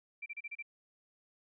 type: tone bursts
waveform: sine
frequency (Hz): 2349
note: D7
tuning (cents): 0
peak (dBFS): -39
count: 6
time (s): 0.22-0.626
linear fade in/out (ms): 10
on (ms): 41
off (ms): 32
effects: none